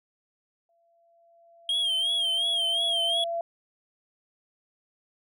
sine tone with exponential growth, 677 Hz, E5, 46 cents sharp, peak -26 dBFS, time 0.69-3.41 s, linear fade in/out 2 ms, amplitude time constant 590 ms
triangle tone with vibrato, 3213 Hz, G7, 42 cents sharp, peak -22 dBFS, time 1.69-3.24 s, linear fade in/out 2 ms, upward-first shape sine, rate 2.8 Hz, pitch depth 81 cents each way
effects none

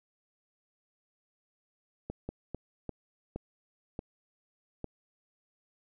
slowing click train, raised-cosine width 2 ms, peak -23 dBFS, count 7, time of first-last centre 2.1-4.843 s, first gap 190 ms, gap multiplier 1.35, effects none

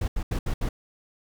brown noise bursts at uneven times, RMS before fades -26 dBFS, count 5, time 0.01-0.08 / 0.16-0.23 / 0.31-0.39 / 0.46-0.54 / 0.61-0.69 s, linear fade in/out 5 ms, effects none

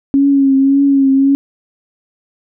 sine tone with vibrato, 274.4 Hz, C#4, 17 cents flat, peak -7 dBFS, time 0.14-1.35 s, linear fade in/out 0 ms, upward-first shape triangle, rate 1.8 Hz, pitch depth 42 cents each way, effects none

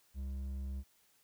sine tone with hard clipping, 67 Hz, C2, 42 cents sharp, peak -39 dBFS, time 0.14-0.84 s, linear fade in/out 50 ms, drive 6 dB, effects white hiss -70 dBFS RMS until 1.23 s

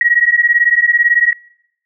sine beating tone pair, 1896 / 1914 Hz, A#6 / A#6, +29 / +45 cents, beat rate 18 Hz, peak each -12 dBFS, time 0.01-1.33 s, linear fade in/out 2 ms, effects noise-tail reverb RT60 0.8 s tail -25 dB re dry

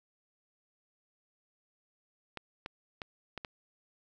clicks, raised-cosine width 0.3 ms, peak -23 dBFS, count 5, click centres 2.373 / 2.661 / 3.018 / 3.377 / 3.448 s, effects none

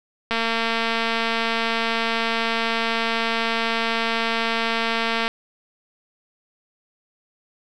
click train, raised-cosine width 0.3 ms, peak -7 dBFS, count 1134, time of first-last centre 0.31-5.279 s, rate 228 Hz, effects none

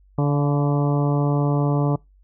harmonic tone with a mistuned harmonic, 144.5 Hz, D3, 28 cents flat, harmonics 1 / 2 / 3 / 4 / 5 / 6 / 7 / 8, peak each -18 / -24 / -28 / -30 / -32 / -34 / -35 / -36 dBFS, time 0.18-1.96 s, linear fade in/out 5 ms, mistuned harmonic 5, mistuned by -36 cents, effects noise-tail reverb RT60 0.2 s tail -25 dB re dry + added 48 Hz sine -51 dBFS peak until 2.23 s

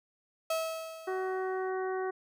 35% pulse tone with exponential decay, 647 Hz, E5, 32 cents flat, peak -26 dBFS, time 0.5-1.7 s, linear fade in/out 5 ms, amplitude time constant 260 ms
harmonic tone, 375.5 Hz, F#4, 26 cents sharp, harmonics 1 / 2 / 3 / 4 / 5, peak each -32 / -38 / -42 / -44 / -46 dBFS, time 1.07-2.11 s, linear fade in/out 10 ms
effects none

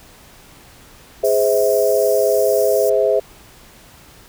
sine chord, Ab augmented, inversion none, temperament just, 415.3 / 519.1 / 648.9 Hz, Ab4 / C5 / E5, 0 / -14 / -27 cents, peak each -17 dBFS, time 1.23-3.2 s, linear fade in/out 10 ms
white high-pass noise, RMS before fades -30 dBFS, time 1.24-2.9 s, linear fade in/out 10 ms, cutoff 4800 Hz, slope 96 dB/octave
effects pink hiss -45 dBFS RMS until 4.28 s

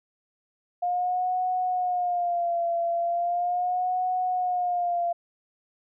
sine tone with vibrato, 708 Hz, F5, 23 cents sharp, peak -23 dBFS, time 0.82-5.13 s, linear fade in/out 10 ms, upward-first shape sine, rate 0.38 Hz, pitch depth 66 cents each way, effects none

